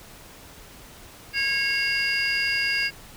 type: tone cluster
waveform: sine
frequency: 1641 / 2182 / 2765 / 4858 Hz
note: G#6 / C#7 / F7 / D#8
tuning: -21 / -28 / -18 / -42 cents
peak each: -26 dBFS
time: 1.33-2.91 s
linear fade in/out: 50 ms
effects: tanh soft clip ceiling -16 dBFS + pink hiss -46 dBFS RMS until 3.16 s